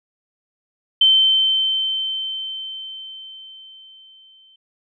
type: tone with exponential decay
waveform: sine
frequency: 3094 Hz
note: G7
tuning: 23 cents flat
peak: -9 dBFS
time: 1.01-4.56 s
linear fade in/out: 5 ms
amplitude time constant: 770 ms
effects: none